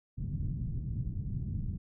white low-pass noise, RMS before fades -35 dBFS, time 0.17-1.78 s, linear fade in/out 20 ms, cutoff 160 Hz, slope 24 dB/octave, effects none

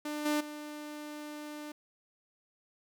sawtooth tone with level steps, 298.7 Hz, D4, 29 cents sharp, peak -31 / -24 / -37 dBFS, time 0.05-1.72 s, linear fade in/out 5 ms, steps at 0.25 / 0.4 s, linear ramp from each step 10 ms, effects none

